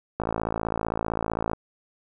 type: click train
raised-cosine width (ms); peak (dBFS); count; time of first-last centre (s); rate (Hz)
1; -12; 75; 0.2-1.533; 55.5
effects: none